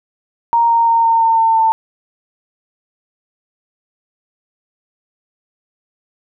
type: tone with pitch steps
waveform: sine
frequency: 932.3 / 925.9 / 919.5 / 913.1 / 906.8 / 900.5 / 894.3 Hz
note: A#5 / A#5 / A#5 / A#5 / A#5 / A5 / A5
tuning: 0 / -12 / -24 / -36 / -48 / +40 / +28 cents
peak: -9 dBFS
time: 0.53-1.72 s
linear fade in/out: 0 ms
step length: 170 ms
effects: none